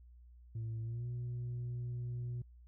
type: tone with pitch glide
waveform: sine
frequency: 112.7 to 121.49 Hz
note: A2 to B2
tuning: +42 to -28 cents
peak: -35 dBFS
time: 0.55-2.42 s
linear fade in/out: 5 ms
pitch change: +130 cents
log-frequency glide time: 0.82-1.07 s
effects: tanh soft clip ceiling -36 dBFS + added 60 Hz sine -55 dBFS peak until 2.67 s